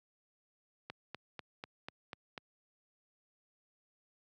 click train, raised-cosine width 0.3 ms, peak -26 dBFS, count 7, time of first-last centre 0.9-2.378 s, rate 4.06 Hz, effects high-pass 100 Hz 12 dB/octave

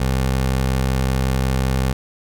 20% pulse tone with vibrato, 65.41 Hz, C2, in tune, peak -12 dBFS, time 0-1.93 s, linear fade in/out 5 ms, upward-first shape sine, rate 12 Hz, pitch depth 12 cents each way, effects none

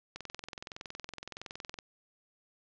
click train, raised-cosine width 0.2 ms, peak -24 dBFS, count 36, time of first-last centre 0.16-1.788 s, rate 21.5 Hz, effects resampled to 16000 Hz + 9-bit

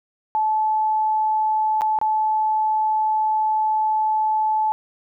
sine tone with dropouts, 866 Hz, A5, 28 cents flat, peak -17 dBFS, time 0.35-4.72 s, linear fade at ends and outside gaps 0 ms, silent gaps 1.81-1.818 / 1.988-2.014 s, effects none

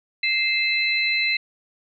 sine tone cluster, 2092 / 2618 / 4047 Hz, C7 / E7 / B7, -1 / -13 / +42 cents, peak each -22 / -24 / -25 dBFS, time 0.23-1.37 s, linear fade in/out 5 ms, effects none

